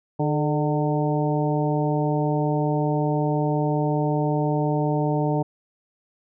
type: harmonic tone with a mistuned harmonic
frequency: 150 Hz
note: D3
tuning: 37 cents sharp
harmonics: 1 / 2 / 3 / 4 / 5 / 6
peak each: -23 / -26 / -28 / -29 / -30 / -31 dBFS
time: 0.19-5.43 s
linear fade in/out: 10 ms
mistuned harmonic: 3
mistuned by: -57 cents
effects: none